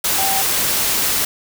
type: tone in noise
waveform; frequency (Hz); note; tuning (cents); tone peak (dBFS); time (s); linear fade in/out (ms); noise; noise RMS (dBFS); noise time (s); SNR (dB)
sine; 777; G5; -16; -21; 0.18-0.42; 5; white; -18; 0.04-1.25; -6
effects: none